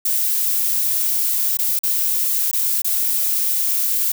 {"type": "noise with dropouts", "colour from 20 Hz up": "violet", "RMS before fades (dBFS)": -19, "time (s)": [0.05, 4.12], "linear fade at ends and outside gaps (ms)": 5, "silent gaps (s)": [[1.572, 1.588], [1.791, 1.834], [2.513, 2.53], [2.819, 2.845]], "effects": []}